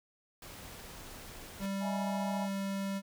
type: noise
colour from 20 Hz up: pink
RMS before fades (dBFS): -48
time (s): 0.42-1.66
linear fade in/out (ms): 2
type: tone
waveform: square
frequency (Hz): 196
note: G3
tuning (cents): 0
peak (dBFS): -34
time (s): 1.59-3.02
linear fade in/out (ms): 50
type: chord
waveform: sine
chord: E major seventh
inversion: third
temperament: equal with one note detuned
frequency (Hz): 622.3 / 659.3 / 830.6 / 965.2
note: D#5 / E5 / G#5 / B5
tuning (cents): 0 / 0 / 0 / -40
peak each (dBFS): -44 / -43 / -39 / -44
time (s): 1.8-2.49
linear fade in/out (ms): 50
effects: none